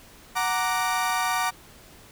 30% pulse chord, Gb augmented, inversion none, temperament equal, 740 / 932.3 / 1174.7 Hz, Gb5 / Bb5 / D6, 0 / 0 / 0 cents, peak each -25 dBFS, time 0.35-1.51 s, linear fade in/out 20 ms, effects pink hiss -50 dBFS RMS until 2.11 s

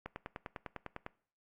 click train, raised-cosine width 0.5 ms, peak -25 dBFS, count 11, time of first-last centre 0.06-1.064 s, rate 9.96 Hz, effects noise-tail reverb RT60 0.5 s tail -22 dB re dry + Opus 48 kbps

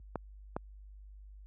clicks, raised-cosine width 1 ms, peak -20 dBFS, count 2, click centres 0.157 / 0.565 s, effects added 50 Hz sine -40 dBFS peak until 1.46 s + high-pass 80 Hz 12 dB/octave

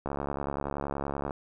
click train, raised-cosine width 1 ms, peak -18 dBFS, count 89, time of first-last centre 0.06-1.308 s, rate 70.5 Hz, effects none

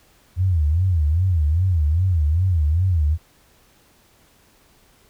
sine tone with vibrato, 83.6 Hz, E2, 25 cents sharp, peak -15 dBFS, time 0.36-3.18 s, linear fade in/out 50 ms, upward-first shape sine, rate 2.5 Hz, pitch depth 220 cents each way, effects pink hiss -56 dBFS RMS until 5.09 s

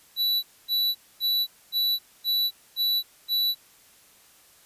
square tone bursts, 3948 Hz, B7, 1 cent flat, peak -22 dBFS, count 7, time 0.16-3.55 s, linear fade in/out 50 ms, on 270 ms, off 250 ms, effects white hiss -56 dBFS RMS until 4.65 s + resampled to 32000 Hz

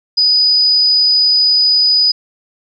sine tone, 4968 Hz, D#8, 3 cents flat, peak -8 dBFS, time 0.17-2.12 s, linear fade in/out 10 ms, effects none

